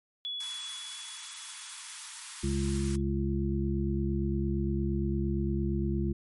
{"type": "tone with exponential decay", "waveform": "sine", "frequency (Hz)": 3395, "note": "G#7", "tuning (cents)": 37, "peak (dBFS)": -32, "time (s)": [0.25, 3.01], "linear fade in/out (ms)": 0, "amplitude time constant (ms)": 600}
{"type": "high-pass noise", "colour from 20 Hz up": "white", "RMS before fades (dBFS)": -42, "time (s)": [0.4, 2.96], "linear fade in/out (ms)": 5, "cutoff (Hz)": 870, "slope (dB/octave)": 96}
{"type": "harmonic tone", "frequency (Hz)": 68.7, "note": "C#2", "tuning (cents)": -15, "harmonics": [1, 2, 3, 5], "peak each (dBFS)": [-31, -33, -32, -34], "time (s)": [2.43, 6.13], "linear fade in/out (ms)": 10}
{"effects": ["MP3 48 kbps"]}